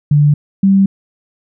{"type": "tone pair in turn", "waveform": "sine", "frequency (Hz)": [146.83, 194.83], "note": ["D3", "G3"], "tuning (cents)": [0, -10], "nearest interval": "perfect fourth", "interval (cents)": 490, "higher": "second", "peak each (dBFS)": -6, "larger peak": "neither", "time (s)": [[0.11, 0.34], [0.63, 0.86]], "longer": "neither", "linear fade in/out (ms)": 5, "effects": []}